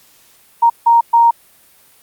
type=tone bursts at uneven times; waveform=sine; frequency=932.3 Hz; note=A#5; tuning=in tune; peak=-6 dBFS; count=3; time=0.62-0.7 / 0.86-1.01 / 1.13-1.31 s; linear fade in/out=10 ms; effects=white hiss -49 dBFS RMS until 2.02 s + Opus 48 kbps